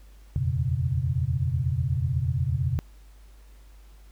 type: tone cluster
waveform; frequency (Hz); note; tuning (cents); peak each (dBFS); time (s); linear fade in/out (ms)
sine; 80.5 / 88.8 / 122.5 / 138.5; E2 / F2 / B2 / C#3; -41 / +29 / -14 / -1; -32 / -28 / -27 / -28; 0.36-2.79; 0
effects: added 50 Hz sine -47 dBFS peak until 4.11 s + pink hiss -61 dBFS RMS until 4.11 s